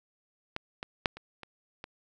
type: clicks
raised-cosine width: 0.3 ms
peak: -17 / -20 / -8 / -28 / -27 / -24 dBFS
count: 6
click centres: 0.564 / 0.829 / 1.058 / 1.17 / 1.433 / 1.841 s
effects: none